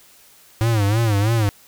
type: tone with vibrato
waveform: square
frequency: 107.8 Hz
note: A2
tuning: 35 cents flat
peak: -16 dBFS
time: 0.61-1.49 s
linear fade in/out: 0 ms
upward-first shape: sine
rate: 3.1 Hz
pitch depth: 140 cents each way
effects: white hiss -50 dBFS RMS until 1.67 s